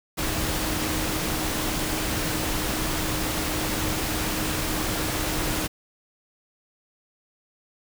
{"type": "tone in noise", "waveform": "sine", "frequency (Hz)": 311.1, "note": "D#4", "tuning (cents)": 0, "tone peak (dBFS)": -33, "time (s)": [0.17, 5.68], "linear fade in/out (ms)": 20, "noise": "pink", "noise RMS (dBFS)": -27, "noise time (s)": [0.17, 5.68], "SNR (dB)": -9, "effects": []}